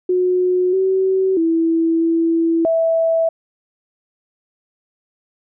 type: tone with pitch steps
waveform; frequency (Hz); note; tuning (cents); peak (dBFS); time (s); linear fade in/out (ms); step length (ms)
sine; 363.9 / 379.8 / 328.6 / 330.7 / 656; F#4 / F#4 / E4 / E4 / E5; -29 / +45 / -5 / +6 / -9; -13; 0.09-3.29; 5; 640
effects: none